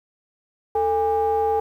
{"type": "ring-modulated tone", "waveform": "triangle", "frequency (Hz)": 185, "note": "F#3", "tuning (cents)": 0, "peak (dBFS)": -13, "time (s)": [0.75, 1.6], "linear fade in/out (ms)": 5, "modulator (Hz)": 629, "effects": ["9-bit"]}